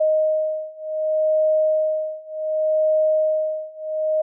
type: beating tone pair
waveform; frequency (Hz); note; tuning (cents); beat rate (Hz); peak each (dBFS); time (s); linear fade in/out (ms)
sine; 622.3 / 622.97; D#5 / D#5; 0 / +2; 0.67; -21 / -20; 0-4.22; 10
effects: none